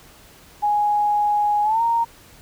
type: tone with pitch glide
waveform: sine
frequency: 831 to 927.4 Hz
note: G#5 to A#5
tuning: +1 to -9 cents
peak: -16 dBFS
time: 0.62-2.05 s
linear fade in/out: 20 ms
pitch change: +190 cents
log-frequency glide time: 1.63-1.82 s
effects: pink hiss -48 dBFS RMS until 2.41 s